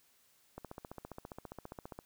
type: click train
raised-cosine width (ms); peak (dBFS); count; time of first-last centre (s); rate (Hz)
1; -30; 22; 0.58-1.989; 14.9
effects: white hiss -69 dBFS RMS until 2.05 s